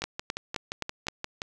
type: two click trains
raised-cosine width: 0.2 ms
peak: -12 / -15 dBFS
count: 5 / 9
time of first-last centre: 0.04-1.084 / 0.02-1.419 s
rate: 3.83 / 5.72 Hz
effects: none